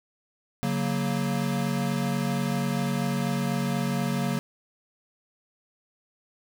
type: chord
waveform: square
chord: F# major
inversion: second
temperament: equal with one note detuned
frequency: 140.69 / 185 / 233.1 Hz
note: C#3 / F#3 / A#3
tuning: +26 / 0 / 0 cents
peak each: -30 dBFS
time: 0.63-4.39 s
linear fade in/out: 0 ms
effects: none